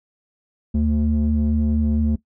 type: ring-modulated tone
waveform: triangle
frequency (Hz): 73.42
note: D2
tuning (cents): 0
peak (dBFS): -10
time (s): 0.74-2.16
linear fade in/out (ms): 10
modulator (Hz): 149
effects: noise-tail reverb RT60 0.1 s tail -18 dB re dry + tanh soft clip ceiling -11 dBFS